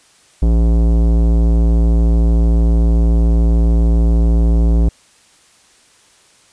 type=tone with tanh clipping; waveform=sine; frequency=56.7 Hz; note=A#1; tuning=47 cents flat; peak=-11 dBFS; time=0.42-4.89 s; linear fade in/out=5 ms; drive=17 dB; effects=white hiss -50 dBFS RMS until 6.52 s + resampled to 22050 Hz